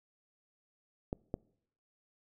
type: clicks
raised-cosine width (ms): 2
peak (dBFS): -21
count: 2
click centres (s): 1.129 / 1.341
effects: noise-tail reverb RT60 0.7 s tail -25 dB re dry